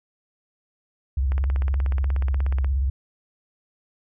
sine tone with vibrato, 67 Hz, C2, 42 cents sharp, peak -19 dBFS, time 1.17-2.9 s, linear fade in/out 5 ms, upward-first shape square, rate 17 Hz, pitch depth 120 cents each way
click train, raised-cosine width 0.5 ms, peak -20 dBFS, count 23, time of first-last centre 1.32-2.645 s, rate 16.6 Hz
effects none

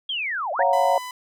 sine linear two-way sweep, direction down then up, 3317 to 554.4 to 1982 Hz, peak -24 dBFS, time 0.09-0.63 s, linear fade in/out 5 ms, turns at 0.52 s
sine chord, Gb major seventh, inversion second, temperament equal with one note detuned, 554.4 / 691.6 / 740 / 932.3 Hz, Db5 / F5 / Gb5 / Bb5, 0 / -17 / 0 / 0 cents, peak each -22 dBFS, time 0.59-0.98 s, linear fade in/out 2 ms
sawtooth tone, 1000 Hz, B5, 21 cents sharp, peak -28 dBFS, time 0.73-1.11 s, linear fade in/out 2 ms
effects none

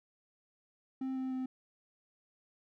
triangle tone with pitch steps, 263.1 / 260.8 / 258.6 Hz, C4 / C4 / C4, +10 / -5 / -20 cents, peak -32 dBFS, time 1.01-1.46 s, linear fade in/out 5 ms, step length 150 ms, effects none

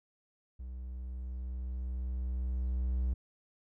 triangle tone with level ramp, 62.7 Hz, B1, 27 cents sharp, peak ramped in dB -38 to -26 dBFS, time 0.59-3.14 s, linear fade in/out 10 ms, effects none

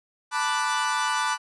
40% pulse chord, B minor seventh, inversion third, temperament equal, 880 / 987.8 / 1174.7 / 1480 Hz, A5 / B5 / D6 / F#6, 0 / 0 / 0 / 0 cents, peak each -28 dBFS, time 0.31-1.38 s, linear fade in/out 50 ms, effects resampled to 22050 Hz

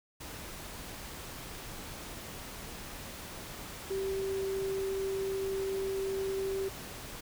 sine tone in noise, 387.3 Hz, G4, 21 cents flat, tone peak -31 dBFS, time 3.9-6.69 s, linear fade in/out 10 ms, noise pink, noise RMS -44 dBFS, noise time 0.2-7.21 s, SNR +10 dB, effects none

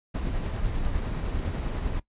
brown noise with tremolo, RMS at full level -27 dBFS, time 0.14-2 s, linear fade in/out 10 ms, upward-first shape triangle, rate 10 Hz, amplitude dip 35%, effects noise-tail reverb RT60 0.1 s tail -19 dB re dry + resampled to 8000 Hz

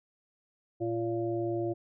harmonic tone, 114.9 Hz, A#2, 25 cents flat, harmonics 1 / 3 / 5 / 6, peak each -37 / -30 / -38 / -40 dBFS, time 0.8-1.74 s, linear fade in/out 20 ms, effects none

